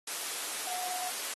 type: tone in noise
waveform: sine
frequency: 728 Hz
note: F#5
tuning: 28 cents flat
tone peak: -36 dBFS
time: 0.67-1.1 s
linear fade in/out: 5 ms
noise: white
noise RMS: -36 dBFS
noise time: 0.07-1.34 s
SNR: -3 dB
effects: high-pass 400 Hz 12 dB/octave + AAC 32 kbps